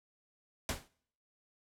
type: noise with exponential decay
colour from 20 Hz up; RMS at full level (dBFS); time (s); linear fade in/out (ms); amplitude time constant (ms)
pink; -31; 0.69-0.88; 1; 41
effects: noise-tail reverb RT60 0.6 s tail -23 dB re dry + low-pass 12000 Hz 12 dB/octave